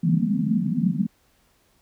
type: band-pass noise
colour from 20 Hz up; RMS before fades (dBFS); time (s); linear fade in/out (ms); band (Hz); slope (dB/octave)
white; -22; 0.03-1.07; 5; 150 to 250; 96
effects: pink hiss -63 dBFS RMS until 1.81 s